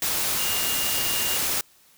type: tone in noise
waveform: sine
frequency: 2831 Hz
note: F7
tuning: 23 cents sharp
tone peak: -31 dBFS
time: 0.39-1.37 s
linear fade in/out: 2 ms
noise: white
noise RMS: -25 dBFS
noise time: 0.02-1.61 s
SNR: -9 dB
effects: white hiss -57 dBFS RMS until 1.97 s